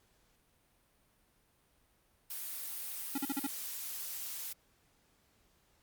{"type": "noise", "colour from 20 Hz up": "blue", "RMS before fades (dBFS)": -41, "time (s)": [2.3, 4.53], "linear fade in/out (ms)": 5}
{"type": "tone bursts", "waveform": "square", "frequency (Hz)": 277.2, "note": "C#4", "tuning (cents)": 0, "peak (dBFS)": -33, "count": 5, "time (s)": [3.15, 3.468], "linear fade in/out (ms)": 5, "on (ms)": 30, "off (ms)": 42}
{"effects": ["pink hiss -71 dBFS RMS until 5.82 s", "Opus 48 kbps"]}